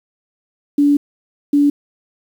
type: tone bursts at uneven times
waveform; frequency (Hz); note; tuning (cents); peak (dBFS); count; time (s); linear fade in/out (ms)
sine; 288; D4; -34; -9; 2; 0.78-0.97 / 1.53-1.7; 5
effects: 7-bit